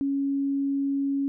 sine tone, 277.2 Hz, C#4, in tune, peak -23 dBFS, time 0.01-1.28 s, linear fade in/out 0 ms, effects none

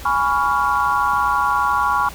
sine chord, C# dominant seventh, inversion second, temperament equal with one note detuned, 830.6 / 987.8 / 1119.7 / 1396.9 Hz, G#5 / B5 / C#6 / E#6, 0 / 0 / +17 / 0 cents, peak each -22 / -21 / -19 / -22 dBFS, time 0.05-2.09 s, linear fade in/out 5 ms, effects added 59 Hz sine -37 dBFS peak until 2.14 s + pink hiss -37 dBFS RMS until 2.14 s

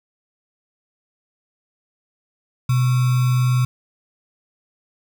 sine tone with sample-and-hold, 125.9 Hz, B2, 34 cents sharp, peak -14 dBFS, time 2.69-3.65 s, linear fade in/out 5 ms, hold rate 1225 Hz, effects none

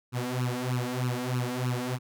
sawtooth tone with flanger, 124.8 Hz, B2, 19 cents sharp, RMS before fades -30 dBFS, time 0.12-1.99 s, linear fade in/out 50 ms, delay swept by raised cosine 0.72 to 3.82 ms, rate 3.2 Hz, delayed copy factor +0.9, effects none

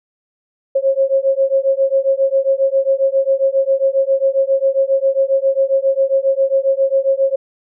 sine beating tone pair, 537 / 544.4 Hz, C5 / C#5, +45 / -31 cents, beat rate 7.4 Hz, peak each -15 dBFS, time 0.75-7.36 s, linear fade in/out 10 ms, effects none

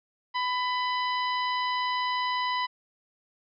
harmonic tone with a mistuned harmonic, 997 Hz, B5, 16 cents sharp, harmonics 1 / 2 / 3 / 4 / 5, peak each -27 / -33 / -37 / -39 / -41 dBFS, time 0.34-2.67 s, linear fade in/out 20 ms, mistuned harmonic 3, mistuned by +17 cents, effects none

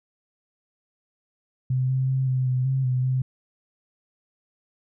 sine tone with pitch steps, 128.8 / 131.1 / 132.1 / 129.2 / 127.5 / 133 / 127.1 / 129.5 Hz, C3 / C3 / C3 / C3 / C3 / C3 / C3 / C3, -27 / +4 / +17 / -21 / -44 / +29 / -50 / -17 cents, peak -20 dBFS, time 1.7-3.22 s, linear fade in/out 5 ms, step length 190 ms, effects none

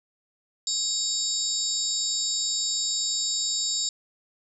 sine tone cluster, 3807 / 4621 / 5230 / 7130 / 7530 Hz, A#7 / D8 / E8 / A8 / A#8, +36 / -29 / -15 / +22 / +16 cents, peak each -31 dBFS, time 0.67-3.89 s, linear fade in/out 2 ms, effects none

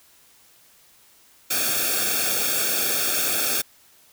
white noise with comb filter, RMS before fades -23 dBFS, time 1.5-3.62 s, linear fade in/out 10 ms, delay 1 ms, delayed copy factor -0.95, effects white hiss -55 dBFS RMS until 4.12 s

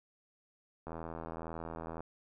click train, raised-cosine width 1 ms, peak -28 dBFS, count 94, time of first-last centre 0.87-2.006 s, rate 81.9 Hz, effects none

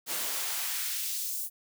white noise with high-pass filter sweep, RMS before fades -33 dBFS, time 0.06-1.5 s, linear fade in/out 50 ms, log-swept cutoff 200 to 9900 Hz, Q 0.75, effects none

